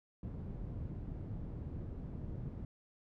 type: low-pass noise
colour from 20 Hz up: white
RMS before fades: -43 dBFS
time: 0.23-2.65 s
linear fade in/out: 2 ms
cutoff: 150 Hz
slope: 12 dB/octave
effects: none